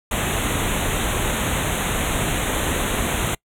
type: band-stop noise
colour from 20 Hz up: pink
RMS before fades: -22 dBFS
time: 0.11-3.35 s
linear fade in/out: 5 ms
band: 3900 to 6300 Hz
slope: 96 dB/octave
effects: noise-tail reverb RT60 0.1 s tail -25 dB re dry + low-pass 12000 Hz 12 dB/octave